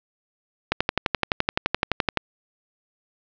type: click train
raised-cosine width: 0.3 ms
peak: -3 dBFS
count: 18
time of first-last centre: 0.72-2.173 s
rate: 11.7 Hz
effects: low-pass 5000 Hz 12 dB/octave